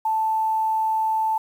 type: tone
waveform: sine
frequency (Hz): 880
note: A5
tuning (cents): 0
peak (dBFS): -19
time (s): 0.05-1.38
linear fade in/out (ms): 5
effects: 8-bit